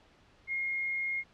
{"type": "tone", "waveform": "sine", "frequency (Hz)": 2142, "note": "C7", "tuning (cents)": 40, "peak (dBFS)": -30, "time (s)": [0.47, 1.24], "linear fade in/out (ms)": 50, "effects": ["pink hiss -62 dBFS RMS until 1.33 s", "low-pass 4000 Hz 12 dB/octave"]}